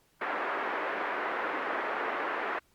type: band-pass noise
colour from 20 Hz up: white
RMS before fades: -33 dBFS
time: 0.21-2.59 s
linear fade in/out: 5 ms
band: 310 to 1800 Hz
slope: 24 dB/octave
effects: pink hiss -68 dBFS RMS until 2.74 s + Opus 48 kbps